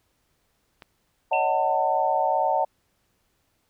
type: click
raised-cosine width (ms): 0.3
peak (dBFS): -26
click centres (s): 0.822
type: chord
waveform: sine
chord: D# half-diminished seventh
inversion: third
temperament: just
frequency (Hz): 560 / 622.3 / 746.7 / 896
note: C#5 / D#5 / F#5 / A5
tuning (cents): +18 / 0 / +16 / +31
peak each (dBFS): -28 / -27 / -24 / -24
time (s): 1.31-2.65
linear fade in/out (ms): 10
type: tone with exponential decay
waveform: sine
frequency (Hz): 2700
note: E7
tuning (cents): +41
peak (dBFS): -25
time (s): 1.33-1.76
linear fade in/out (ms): 2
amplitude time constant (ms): 93
effects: pink hiss -70 dBFS RMS until 3.69 s